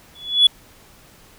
sine tone with exponential growth, 3409 Hz, G#7, 45 cents sharp, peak -4 dBFS, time 0.15-0.47 s, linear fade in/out 5 ms, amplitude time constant 68 ms, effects tanh soft clip ceiling -5 dBFS + pink hiss -49 dBFS RMS until 1.38 s

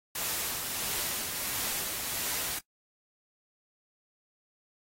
white noise with tremolo, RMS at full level -32 dBFS, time 0.15-2.59 s, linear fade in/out 5 ms, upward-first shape triangle, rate 1.5 Hz, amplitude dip 35%, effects noise-tail reverb RT60 0.1 s tail -20 dB re dry + AAC 48 kbps

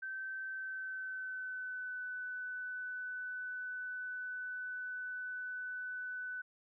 sine tone with pitch glide, 1545 to 1498.4 Hz, G6 to F#6, -26 to +21 cents, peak -39 dBFS, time 0.02-6.42 s, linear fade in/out 10 ms, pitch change -53 cents, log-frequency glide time 0.48-2.02 s, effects none

